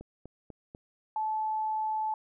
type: click train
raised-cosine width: 2 ms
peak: -31 dBFS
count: 4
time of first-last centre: 0.01-0.749 s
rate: 4.06 Hz
type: tone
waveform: sine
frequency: 868 Hz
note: A5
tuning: 24 cents flat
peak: -28 dBFS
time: 1.16-2.14 s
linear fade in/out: 2 ms
effects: none